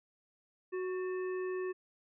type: harmonic tone with a mistuned harmonic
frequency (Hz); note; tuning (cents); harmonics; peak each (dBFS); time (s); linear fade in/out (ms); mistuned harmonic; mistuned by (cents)
370; F#4; 0; 1 / 3 / 5 / 7; -34 / -48 / -48 / -55; 0.72-1.73; 20; 5; -54
effects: none